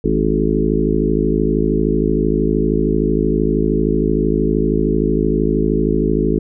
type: harmonic tone with a mistuned harmonic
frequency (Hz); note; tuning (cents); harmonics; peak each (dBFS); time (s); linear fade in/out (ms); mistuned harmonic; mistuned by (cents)
53; G#1; +36; 1 / 3 / 4 / 5 / 6 / 7 / 8; -21 / -21 / -21 / -21 / -21 / -21 / -21; 0.04-6.39; 5; 8; +18
effects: none